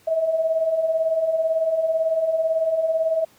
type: beating tone pair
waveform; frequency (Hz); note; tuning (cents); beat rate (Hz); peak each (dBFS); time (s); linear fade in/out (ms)
sine; 630 / 648; D#5 / E5; +21 / -30; 18; -27 / -19; 0.07-3.25; 10
effects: pink hiss -55 dBFS RMS until 3.38 s + high-pass 100 Hz 12 dB/octave

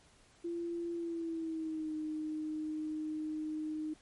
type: tone with pitch glide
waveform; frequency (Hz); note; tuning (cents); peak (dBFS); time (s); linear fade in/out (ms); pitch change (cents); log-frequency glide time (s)
sine; 341 to 309.1; F4 to D#4; -41 to -11; -35; 0.44-3.94; 10; -170; 0.94-1.94
effects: pink hiss -64 dBFS RMS until 4.01 s + MP3 48 kbps

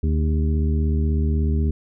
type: harmonic tone with a mistuned harmonic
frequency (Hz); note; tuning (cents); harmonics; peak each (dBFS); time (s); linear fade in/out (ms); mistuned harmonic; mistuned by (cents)
76.3; D#2; -33; 1 / 2 / 3 / 4 / 5; -18 / -27 / -27 / -34 / -33; 0.03-1.71; 5; 5; +81
effects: none

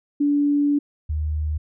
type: tone pair in turn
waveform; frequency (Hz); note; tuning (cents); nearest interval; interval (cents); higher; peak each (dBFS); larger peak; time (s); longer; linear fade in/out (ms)
sine; 288.8 / 76.49; D4 / D#2; -29 / -29; octave + major seventh; 2300; first; -16 / -21; first; 0.2-0.79 / 1.09-1.58; first; 10
effects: none

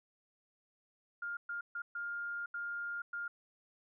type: tone bursts at uneven times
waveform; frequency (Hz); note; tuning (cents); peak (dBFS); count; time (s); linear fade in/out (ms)
sine; 1408; F6; +14; -37; 6; 1.22-1.37 / 1.49-1.61 / 1.75-1.82 / 1.95-2.46 / 2.54-3.02 / 3.13-3.28; 5
effects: none

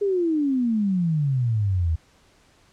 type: exponential sweep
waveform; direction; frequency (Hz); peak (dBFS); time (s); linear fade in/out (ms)
sine; down; 415.3 to 77.78; -19; 0.01-1.96; 10
effects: pink hiss -58 dBFS RMS until 2.72 s + low-pass 8000 Hz 12 dB/octave

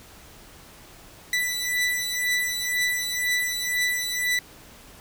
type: beating tone pair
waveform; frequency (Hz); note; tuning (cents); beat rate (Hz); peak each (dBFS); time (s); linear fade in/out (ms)
sawtooth; 1977 / 1979; B6 / B6; +1 / +3; 2; -24 / -22; 1.33-4.39; 2
effects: pink hiss -48 dBFS RMS until 5 s

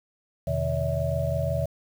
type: tone cluster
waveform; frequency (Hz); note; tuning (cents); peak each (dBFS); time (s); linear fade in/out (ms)
sine; 83.5 / 126.9 / 152.7 / 567 / 649; E2 / B2 / D#3 / C#5 / E5; +23 / +47 / -32 / +39 / -27; -30; 0.47-1.66; 5
effects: 8-bit

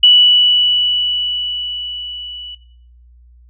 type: tone with level ramp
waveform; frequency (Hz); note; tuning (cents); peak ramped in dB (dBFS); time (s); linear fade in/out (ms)
sine; 2954; F#7; -3; -3 to -27; 0.03-2.55; 5
effects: noise-tail reverb RT60 0.6 s tail -18 dB re dry + added 60 Hz sine -42 dBFS peak until 3.49 s

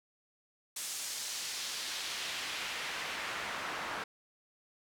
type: noise with band-pass filter sweep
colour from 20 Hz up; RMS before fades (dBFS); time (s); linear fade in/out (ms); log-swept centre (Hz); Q
pink; -39; 0.76-4.04; 5; 7900 to 1200; 0.94
effects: none

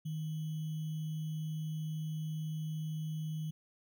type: tone with sample-and-hold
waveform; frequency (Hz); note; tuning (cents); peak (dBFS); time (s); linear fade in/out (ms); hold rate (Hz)
sine; 156.3; D#3; +8; -35; 0.05-3.51; 10; 3150
effects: none

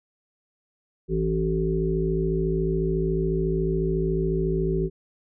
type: harmonic tone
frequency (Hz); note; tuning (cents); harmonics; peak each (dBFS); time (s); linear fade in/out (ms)
54; A1; -32; 1 / 3 / 5 / 7 / 8; -28 / -26 / -35 / -25 / -33; 1.08-4.9; 50
effects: none

